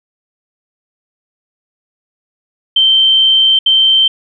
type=tone bursts at uneven times; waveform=sine; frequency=3119 Hz; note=G7; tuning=9 cents flat; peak=-6 dBFS; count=2; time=2.76-3.59 / 3.66-4.08 s; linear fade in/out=5 ms; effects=none